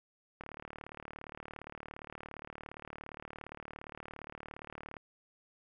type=click train; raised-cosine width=0.5 ms; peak=-29 dBFS; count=171; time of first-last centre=0.41-4.968 s; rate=37.3 Hz; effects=none